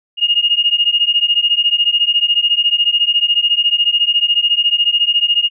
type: beating tone pair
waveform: sine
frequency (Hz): 2844 / 2858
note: F7 / F7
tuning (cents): +31 / +39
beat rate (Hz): 14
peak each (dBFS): -14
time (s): 0.17-5.5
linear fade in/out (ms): 50
effects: none